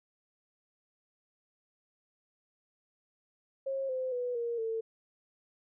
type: tone with pitch steps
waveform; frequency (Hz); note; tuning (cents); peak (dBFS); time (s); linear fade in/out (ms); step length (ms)
sine; 540 / 515.6 / 492.3 / 470.1 / 448.9; C#5 / C5 / B4 / A#4 / A4; -45 / -26 / -6 / +15 / +35; -31; 3.66-4.81; 10; 230
effects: none